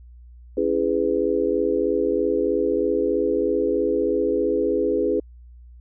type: chord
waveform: sine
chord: C# minor seventh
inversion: none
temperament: just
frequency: 277.2 / 332.6 / 415.8 / 498.9 Hz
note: C#4 / E4 / G#4 / B4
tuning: 0 / +16 / +2 / +17 cents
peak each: -27 / -25 / -22 / -24 dBFS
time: 0.57-5.2 s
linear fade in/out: 5 ms
effects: added 60 Hz sine -42 dBFS peak until 5.8 s